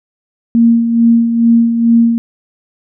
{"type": "tone with tremolo", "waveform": "sine", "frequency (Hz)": 232, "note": "A#3", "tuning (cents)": -8, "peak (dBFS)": -4, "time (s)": [0.55, 2.18], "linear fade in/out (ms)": 0, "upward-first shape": "sine", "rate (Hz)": 2.3, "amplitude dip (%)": 55, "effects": []}